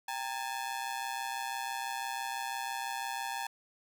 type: ring-modulated tone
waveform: sawtooth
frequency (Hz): 856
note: A5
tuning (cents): -48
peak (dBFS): -28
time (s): 0.08-3.47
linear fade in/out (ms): 5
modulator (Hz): 63
effects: none